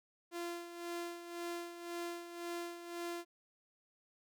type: tone with tremolo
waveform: sawtooth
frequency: 344.2 Hz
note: F4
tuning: 25 cents flat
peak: -35 dBFS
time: 0.31-3.25 s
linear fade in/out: 50 ms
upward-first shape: sine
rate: 1.9 Hz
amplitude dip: 65%
effects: none